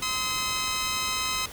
10% pulse tone pair together, 1032.6 / 1277 Hz, C6 / D#6, -23 / +45 cents, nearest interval major third, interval 368 cents, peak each -21 dBFS, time 0.02-1.46 s, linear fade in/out 5 ms, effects pink hiss -41 dBFS RMS until 1.52 s

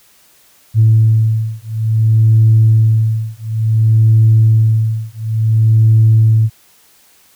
sine beating tone pair, 110.5 / 111.07 Hz, A2 / A2, +8 / +17 cents, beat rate 0.57 Hz, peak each -10 dBFS, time 0.74-6.5 s, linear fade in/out 50 ms, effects tanh soft clip ceiling -1 dBFS + white hiss -49 dBFS RMS until 7.35 s

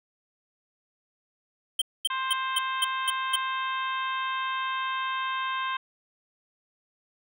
square tone bursts, 3136 Hz, G7, in tune, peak -22 dBFS, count 7, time 1.79-3.359 s, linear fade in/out 5 ms, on 27 ms, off 230 ms
harmonic tone, 525 Hz, C5, 6 cents sharp, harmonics 2 / 3 / 4 / 5 / 6 / 7, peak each -29 / -34 / -40 / -39 / -40 / -42 dBFS, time 2.1-5.77 s, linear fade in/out 5 ms
effects none

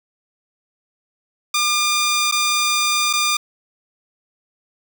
10% pulse tone with dropouts, 1203 Hz, D6, 41 cents sharp, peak -8 dBFS, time 1.54-3.37 s, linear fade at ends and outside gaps 5 ms, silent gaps 2.314-2.322 / 3.13-3.134 s, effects none

